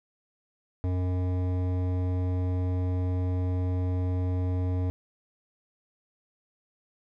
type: tone with hard clipping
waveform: sine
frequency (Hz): 91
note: F#2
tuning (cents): -28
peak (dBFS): -27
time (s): 0.84-4.9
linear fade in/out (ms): 0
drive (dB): 14
effects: none